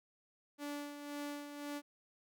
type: tone with tremolo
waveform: sawtooth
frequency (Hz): 290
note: D4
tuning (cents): -22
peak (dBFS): -36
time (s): 0.58-1.82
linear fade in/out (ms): 50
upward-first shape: sine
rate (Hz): 1.9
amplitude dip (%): 55
effects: none